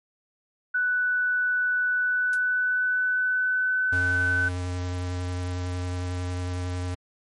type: tone with pitch glide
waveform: sine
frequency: 1487 to 1513 Hz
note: F#6 to F#6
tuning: +8 to +38 cents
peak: -21 dBFS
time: 0.74-4.49 s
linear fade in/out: 10 ms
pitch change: +30 cents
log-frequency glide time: 1.92-4.11 s
type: noise with exponential decay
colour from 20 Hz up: blue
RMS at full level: -33 dBFS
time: 2.33-2.41 s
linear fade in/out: 2 ms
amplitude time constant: 16 ms
type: tone with vibrato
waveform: square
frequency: 90 Hz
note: F#2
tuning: 47 cents flat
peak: -28 dBFS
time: 3.92-6.95 s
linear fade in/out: 10 ms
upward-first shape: sine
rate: 11 Hz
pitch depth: 11 cents each way
effects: MP3 48 kbps